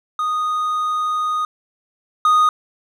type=tone pair in turn; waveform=triangle; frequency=1239 / 1239 Hz; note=D#6 / D#6; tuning=-8 / -8 cents; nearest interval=unison; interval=0 cents; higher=neither; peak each=-16 / -9 dBFS; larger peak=second; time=0.19-1.45 / 2.25-2.49 s; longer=first; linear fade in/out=2 ms; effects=none